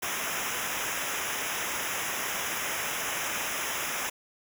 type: noise with comb filter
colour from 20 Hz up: pink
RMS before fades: -32 dBFS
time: 0.02-4.1 s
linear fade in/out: 10 ms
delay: 0.23 ms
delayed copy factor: -1
effects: none